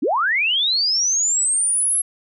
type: linear sweep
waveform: sine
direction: up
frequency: 220 to 11175 Hz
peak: -16 dBFS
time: 0.02-2.02 s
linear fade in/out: 10 ms
effects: none